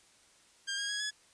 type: tone with pitch steps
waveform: 15% pulse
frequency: 1601 / 1630.9 / 1661.3 / 1692.3 Hz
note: G6 / G#6 / G#6 / G#6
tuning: +36 / -32 / 0 / +32 cents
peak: -27 dBFS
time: 0.67-1.11 s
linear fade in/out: 20 ms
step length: 110 ms
effects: white hiss -63 dBFS RMS until 1.33 s + resampled to 22050 Hz